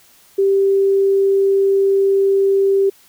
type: tone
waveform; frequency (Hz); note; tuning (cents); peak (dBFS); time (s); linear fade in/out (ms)
sine; 392; G4; 0; -11; 0.38-2.9; 10
effects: white hiss -50 dBFS RMS until 3.08 s